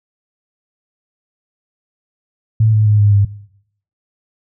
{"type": "tone with pitch steps", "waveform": "sine", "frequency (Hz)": [110, 107.61, 105.28, 102.99, 100.75], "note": ["A2", "A2", "G#2", "G#2", "G2"], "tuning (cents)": [0, -38, 24, -14, 48], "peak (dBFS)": -8, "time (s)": [2.6, 3.25], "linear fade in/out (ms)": 5, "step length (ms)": 130, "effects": ["noise-tail reverb RT60 0.7 s tail -19 dB re dry"]}